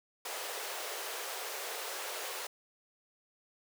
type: high-pass noise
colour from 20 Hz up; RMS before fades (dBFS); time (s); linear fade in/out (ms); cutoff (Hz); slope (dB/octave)
pink; -40; 0.25-2.47; 5; 400; 48
effects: none